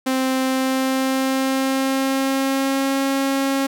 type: tone with pitch glide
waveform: sawtooth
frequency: 261.6 to 272.2 Hz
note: C4 to C#4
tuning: 0 to -31 cents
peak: -14 dBFS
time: 0.06-3.67 s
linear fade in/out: 10 ms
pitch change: +69 cents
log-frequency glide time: 0.4-3.03 s
effects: none